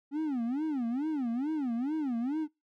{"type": "tone with vibrato", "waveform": "triangle", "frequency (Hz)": 270, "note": "C#4", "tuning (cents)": -45, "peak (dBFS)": -27, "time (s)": [0.11, 2.48], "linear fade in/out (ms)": 50, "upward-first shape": "sine", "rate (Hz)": 2.3, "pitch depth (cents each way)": 280, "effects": ["noise-tail reverb RT60 0.2 s tail -24 dB re dry"]}